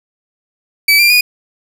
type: tone with pitch steps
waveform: 30% pulse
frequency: 2300 / 2378 / 2459 Hz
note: D7 / D7 / D#7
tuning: -37 / +21 / -21 cents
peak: -4 dBFS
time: 0.88-1.21 s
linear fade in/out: 5 ms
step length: 110 ms
effects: none